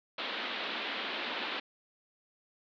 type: band-pass noise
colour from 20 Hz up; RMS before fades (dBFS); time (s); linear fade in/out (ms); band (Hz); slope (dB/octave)
white; -37; 0.18-1.6; 5; 210 to 3900; 48
effects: none